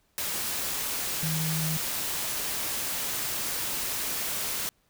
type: tone in noise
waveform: sine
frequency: 158.5 Hz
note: D#3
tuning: 32 cents sharp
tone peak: -28 dBFS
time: 1.23-1.77 s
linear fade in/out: 0 ms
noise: white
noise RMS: -31 dBFS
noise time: 0.18-4.69 s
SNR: 0 dB
effects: pink hiss -69 dBFS RMS until 4.89 s